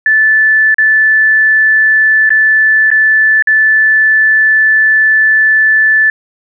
sine tone with dropouts, 1749 Hz, A6, 11 cents flat, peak -5 dBFS, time 0.06-6.1 s, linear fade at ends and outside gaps 2 ms, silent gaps 0.744-0.783 / 2.293-2.304 / 2.904-2.914 / 3.424-3.472 s, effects none

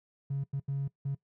triangle tone bursts at uneven times, 138.59 Hz, C#3, in tune, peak -26 dBFS, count 4, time 0.3-0.44 / 0.53-0.6 / 0.68-0.88 / 1.05-1.15 s, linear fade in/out 10 ms, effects noise-tail reverb RT60 0.1 s tail -22 dB re dry + tanh soft clip ceiling -27 dBFS

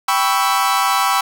40% pulse chord, C# half-diminished seventh, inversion second, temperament equal with one note detuned, 784 / 987.8 / 1119 / 1318.5 Hz, G5 / B5 / C#6 / E6, 0 / 0 / +16 / 0 cents, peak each -19 dBFS, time 0.08-1.21 s, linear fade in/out 5 ms, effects 7-bit

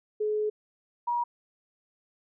sine tone pair in turn, 425 / 956.3 Hz, G#4 / A#5, +40 / +44 cents, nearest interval octave + major second, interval 1404 cents, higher second, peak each -25 dBFS, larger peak neither, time 0.2-0.5 / 1.07-1.24 s, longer first, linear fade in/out 10 ms, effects none

